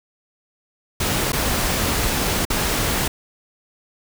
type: noise with dropouts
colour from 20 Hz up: pink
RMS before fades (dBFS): -21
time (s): 1-3.08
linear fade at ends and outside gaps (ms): 5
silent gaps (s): 1.321-1.33 / 2.452-2.501
effects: none